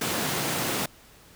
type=high-pass noise; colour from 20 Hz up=pink; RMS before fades=-28 dBFS; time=0.01-0.86 s; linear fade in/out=5 ms; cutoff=120 Hz; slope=24 dB/octave; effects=pink hiss -53 dBFS RMS until 1.35 s